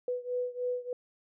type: beating tone pair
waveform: sine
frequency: 493.9 / 497.2 Hz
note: B4 / B4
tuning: 0 / +12 cents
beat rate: 3.3 Hz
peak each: -33 / -35 dBFS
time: 0.08-0.93 s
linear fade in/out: 2 ms
effects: none